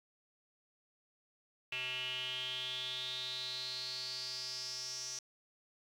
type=tone with band-pass filter sweep; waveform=square; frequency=127.2 Hz; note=C3; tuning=48 cents flat; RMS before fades=-41 dBFS; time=1.72-5.19 s; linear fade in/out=2 ms; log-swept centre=2700 to 5800 Hz; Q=8.3; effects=11-bit